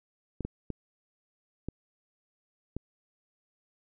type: clicks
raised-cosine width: 3 ms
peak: -21 dBFS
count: 5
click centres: 0.407 / 0.45 / 0.703 / 1.686 / 2.766 s
effects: none